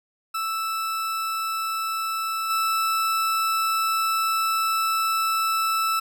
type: tone with level steps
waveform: 40% pulse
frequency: 1318.5 Hz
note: E6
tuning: in tune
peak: -24 / -20 dBFS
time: 0.34-6 s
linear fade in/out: 10 ms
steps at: 2.49 s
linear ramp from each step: 20 ms
effects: none